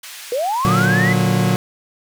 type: band-pass noise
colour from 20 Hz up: pink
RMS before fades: -35 dBFS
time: 0.03-0.86 s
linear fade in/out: 5 ms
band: 1900 to 16000 Hz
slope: 12 dB/octave
type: linear sweep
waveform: sine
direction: up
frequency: 460.9 to 2043 Hz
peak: -17 dBFS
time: 0.32-1.13 s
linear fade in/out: 2 ms
type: chord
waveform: 40% pulse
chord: Bb augmented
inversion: none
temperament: equal with one note detuned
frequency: 116.54 / 146.83 / 182.87 Hz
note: Bb2 / D3 / F#3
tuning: 0 / 0 / -20 cents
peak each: -18 / -20 / -16 dBFS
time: 0.65-1.56 s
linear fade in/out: 0 ms
effects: none